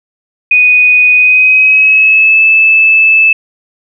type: tone with pitch glide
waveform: sine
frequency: 2485 to 2621 Hz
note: D#7 to E7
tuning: -3 to -11 cents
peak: -3 dBFS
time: 0.51-3.33 s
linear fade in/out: 5 ms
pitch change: +92 cents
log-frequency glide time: 1.14-2.43 s
effects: none